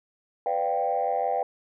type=chord; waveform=sine; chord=G dominant seventh; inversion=first; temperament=equal with one note detuned; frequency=500.5 / 587.3 / 698.5 / 784 Hz; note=B4 / D5 / F5 / G5; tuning=+23 / 0 / 0 / 0 cents; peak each=-29 / -30 / -28 / -26 dBFS; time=0.46-1.43 s; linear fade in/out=2 ms; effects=tanh soft clip ceiling -16 dBFS